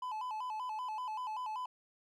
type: tone with vibrato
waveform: triangle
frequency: 932.3 Hz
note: A#5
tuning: in tune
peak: -35 dBFS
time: 0.02-1.66 s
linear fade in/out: 5 ms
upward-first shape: square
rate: 5.2 Hz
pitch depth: 130 cents each way
effects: none